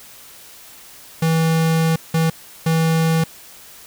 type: tone bursts at uneven times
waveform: square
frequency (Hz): 162.4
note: E3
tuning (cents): -26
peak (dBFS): -15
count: 3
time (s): 1.22-1.96 / 2.14-2.3 / 2.66-3.24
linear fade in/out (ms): 5
effects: white hiss -42 dBFS RMS until 3.86 s